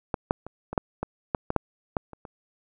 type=clicks; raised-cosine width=1 ms; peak=-11 / -7 / -23 / -19 / -7 / -14 / -9 / -12 / -6 / -10 / -27 / -26 dBFS; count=12; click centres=0.142 / 0.309 / 0.466 / 0.73 / 0.778 / 1.03 / 1.348 / 1.504 / 1.563 / 1.968 / 2.133 / 2.252 s; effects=none